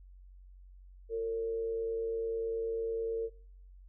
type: tone with amplitude modulation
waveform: sine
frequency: 454.6 Hz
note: A#4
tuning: 43 cents flat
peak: -29 dBFS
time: 1.09-3.3 s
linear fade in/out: 50 ms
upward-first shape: sine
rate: 100 Hz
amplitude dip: 45%
effects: noise-tail reverb RT60 0.6 s tail -22 dB re dry + added 46 Hz sine -51 dBFS peak until 3.88 s